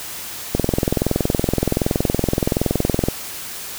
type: click train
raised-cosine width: 2 ms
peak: -3 dBFS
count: 55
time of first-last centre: 0.55-3.085 s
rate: 21.3 Hz
effects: white hiss -31 dBFS RMS until 3.78 s